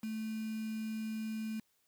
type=tone with quantisation; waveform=sine; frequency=219.3 Hz; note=A3; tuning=6 cents flat; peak=-36 dBFS; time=0.03-1.6 s; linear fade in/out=5 ms; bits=8; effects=white hiss -75 dBFS RMS until 1.87 s